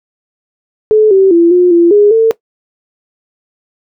sine tone with pitch steps, 430.7 / 385 / 339 / 357.7 / 341.6 / 412.8 / 449.3 Hz, A4 / G4 / E4 / F4 / F4 / G#4 / A4, -37 / -31 / +49 / +41 / -38 / -10 / +36 cents, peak -3 dBFS, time 0.91-2.31 s, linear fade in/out 0 ms, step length 200 ms, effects noise-tail reverb RT60 0.1 s tail -18 dB re dry

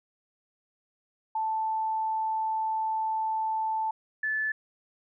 sine tone pair in turn, 880 / 1738.3 Hz, A5 / A6, 0 / -21 cents, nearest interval octave, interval 1179 cents, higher second, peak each -26 dBFS, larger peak neither, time 1.35-3.91 / 4.23-4.52 s, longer first, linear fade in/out 5 ms, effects none

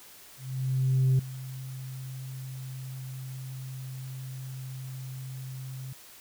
sine tone with ADSR envelope, 130.81 Hz, C3, in tune, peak -17 dBFS, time 0.37-5.93 s, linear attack 820 ms, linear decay 5 ms, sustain -19 dB, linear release 4 ms, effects tanh soft clip ceiling -18 dBFS + white hiss -51 dBFS RMS until 6.2 s

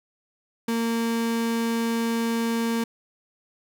35% pulse tone, 230 Hz, A#3, 23 cents flat, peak -21 dBFS, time 0.68-2.84 s, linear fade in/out 5 ms, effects none

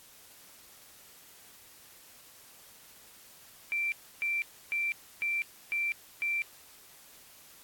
sine tone bursts, 2349 Hz, D7, in tune, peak -28 dBFS, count 6, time 3.72-6.42 s, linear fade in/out 0 ms, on 200 ms, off 300 ms, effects white hiss -55 dBFS RMS until 7.63 s + AAC 64 kbps

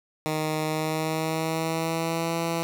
10% pulse tone with pitch glide, 155.56 to 166.73 Hz, D#3 to E3, 0 to +20 cents, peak -17 dBFS, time 0.26-2.63 s, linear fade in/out 0 ms, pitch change +120 cents, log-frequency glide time 0.65-2.38 s, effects none

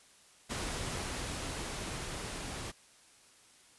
pink noise with level ramp, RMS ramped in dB -37 to -41 dBFS, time 0.49-2.72 s, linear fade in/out 20 ms, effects white hiss -61 dBFS RMS until 3.78 s + resampled to 24000 Hz

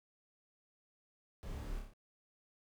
brown noise with echo, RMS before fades -45 dBFS, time 1.43-1.79 s, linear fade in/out 0 ms, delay 29 ms, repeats 5, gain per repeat -3 dB, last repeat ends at 1.935 s, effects none

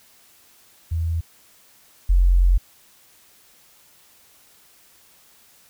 sine tone pair in turn, 82.41 / 44.6 Hz, E2 / F1, 0 / +37 cents, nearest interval major seventh, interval 1063 cents, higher first, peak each -20 / -12 dBFS, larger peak second, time 0.91-1.21 / 2.09-2.58 s, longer second, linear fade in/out 10 ms, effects white hiss -54 dBFS RMS until 5.69 s

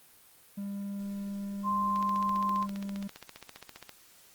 triangle tone with pitch glide, 200 to 198.62 Hz, G3 to G3, +35 to +23 cents, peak -32 dBFS, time 0.57-3.08 s, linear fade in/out 10 ms, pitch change -12 cents, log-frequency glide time 1.54-2.22 s
sine tone, 1046.5 Hz, C6, in tune, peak -27 dBFS, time 1.63-2.67 s, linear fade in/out 50 ms
click train, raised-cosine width 0.2 ms, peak -26 dBFS, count 30, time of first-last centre 1.96-3.893 s, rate 15 Hz
effects white hiss -58 dBFS RMS until 4.34 s + Opus 32 kbps

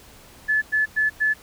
sine tone bursts, 1728 Hz, A6, 32 cents flat, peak -17 dBFS, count 4, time 0.48-1.34 s, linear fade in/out 20 ms, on 140 ms, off 100 ms, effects pink hiss -48 dBFS RMS until 1.42 s

